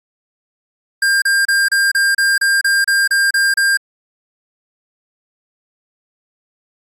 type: tone bursts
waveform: square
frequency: 1600 Hz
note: G6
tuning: 35 cents sharp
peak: -12 dBFS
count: 12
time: 1.02-3.772 s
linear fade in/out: 5 ms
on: 200 ms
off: 32 ms
effects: AAC 64 kbps